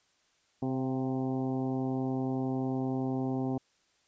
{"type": "harmonic tone with a mistuned harmonic", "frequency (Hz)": 130.81, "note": "C3", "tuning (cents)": 0, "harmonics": [1, 2, 3, 4, 5, 6, 7, 8], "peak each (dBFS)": [-35, -31, -38, -44, -44, -42, -50, -55], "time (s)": [0.62, 3.58], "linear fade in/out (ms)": 5, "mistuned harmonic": 5, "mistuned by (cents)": 49, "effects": ["white hiss -70 dBFS RMS until 4.07 s", "resampled to 16000 Hz"]}